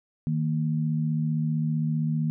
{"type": "tone pair together", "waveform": "sine", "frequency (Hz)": [155.56, 231], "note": ["D#3", "A#3"], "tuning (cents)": [0, -16], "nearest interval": "perfect fifth", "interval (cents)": 684, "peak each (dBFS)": [-24, -29], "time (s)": [0.27, 2.3], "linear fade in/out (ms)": 0, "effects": []}